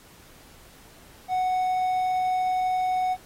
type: tone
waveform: triangle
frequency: 740 Hz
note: F#5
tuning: in tune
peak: -20 dBFS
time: 1.28-3.17 s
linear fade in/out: 50 ms
effects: pink hiss -52 dBFS RMS until 3.25 s + AAC 48 kbps

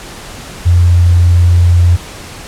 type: tone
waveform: sine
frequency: 87.31 Hz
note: F2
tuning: in tune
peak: -4 dBFS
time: 0.65-1.97 s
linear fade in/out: 20 ms
effects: pink hiss -29 dBFS RMS until 2.47 s + low-pass 10000 Hz 12 dB/octave

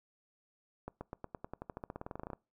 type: accelerating click train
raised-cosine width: 1 ms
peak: -27 dBFS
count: 22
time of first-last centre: 0.88-2.333 s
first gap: 130 ms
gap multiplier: 0.93
effects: noise-tail reverb RT60 0.3 s tail -24 dB re dry

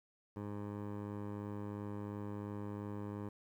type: tone with low-pass filter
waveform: 15% pulse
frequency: 102.9 Hz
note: G#2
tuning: 16 cents flat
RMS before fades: -43 dBFS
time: 0.36-3.29 s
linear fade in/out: 5 ms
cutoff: 1000 Hz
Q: 0.93
effects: 11-bit

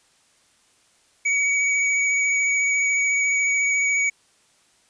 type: tone with vibrato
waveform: square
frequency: 2260 Hz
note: C#7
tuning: 33 cents sharp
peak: -19 dBFS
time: 1.25-4.1 s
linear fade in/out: 10 ms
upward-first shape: triangle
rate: 14 Hz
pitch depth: 20 cents each way
effects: white hiss -60 dBFS RMS until 4.89 s + resampled to 22050 Hz

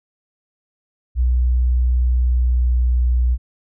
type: tone with pitch glide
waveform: sine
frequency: 61.74 to 61.21 Hz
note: B1 to B1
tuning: 0 to -15 cents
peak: -13 dBFS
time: 1.15-3.38 s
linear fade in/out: 50 ms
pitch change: -15 cents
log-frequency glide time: 2.08-2.91 s
effects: none

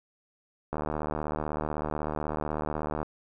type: click train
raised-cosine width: 1 ms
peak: -17 dBFS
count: 176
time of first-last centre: 0.73-3.03 s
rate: 76.1 Hz
effects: none

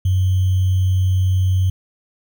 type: tone with sample-and-hold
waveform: sine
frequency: 93.1 Hz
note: F#2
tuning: 11 cents sharp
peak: -13 dBFS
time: 0.05-1.7 s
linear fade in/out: 5 ms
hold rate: 3150 Hz
effects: none

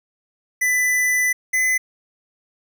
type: tone pair in turn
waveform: square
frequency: 1995 / 2025 Hz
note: B6 / B6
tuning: +17 / +43 cents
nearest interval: unison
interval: 26 cents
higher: second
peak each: -17 dBFS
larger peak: neither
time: 0.61-1.33 / 1.53-1.78 s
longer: first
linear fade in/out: 10 ms
effects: none

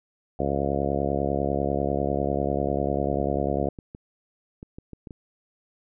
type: harmonic tone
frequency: 70.1 Hz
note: C#2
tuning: 20 cents sharp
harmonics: 1 / 2 / 3 / 4 / 5 / 6 / 7 / 8 / 9 / 10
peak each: -32 / -32 / -32 / -32 / -32 / -32 / -32 / -32 / -32 / -32 dBFS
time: 0.39-3.69 s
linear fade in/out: 5 ms
type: clicks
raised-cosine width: 3 ms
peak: -26 dBFS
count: 12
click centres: 2.685 / 3.137 / 3.206 / 3.361 / 3.629 / 3.788 / 3.949 / 4.629 / 4.785 / 4.933 / 5.072 / 5.108 s
effects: none

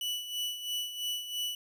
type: tone with tremolo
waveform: 40% pulse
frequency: 2960 Hz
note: F#7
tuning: in tune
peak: -30 dBFS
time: 0.01-1.55 s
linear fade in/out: 2 ms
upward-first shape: sine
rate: 3 Hz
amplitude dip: 65%
effects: none

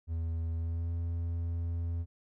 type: tone with pitch glide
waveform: triangle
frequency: 82.3 to 84.52 Hz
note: E2 to E2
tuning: -2 to +44 cents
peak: -29 dBFS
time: 0.07-2.06 s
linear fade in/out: 50 ms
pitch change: +46 cents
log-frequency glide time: 0.55-0.92 s
effects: none

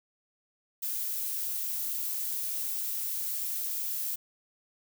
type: noise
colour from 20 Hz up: violet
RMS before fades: -33 dBFS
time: 0.82-4.16 s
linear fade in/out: 10 ms
effects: none

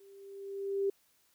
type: tone with level ramp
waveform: sine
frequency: 394.9 Hz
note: G4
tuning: 13 cents sharp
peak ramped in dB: -55 to -26 dBFS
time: 0-0.9 s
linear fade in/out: 5 ms
effects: white hiss -70 dBFS RMS until 1.34 s

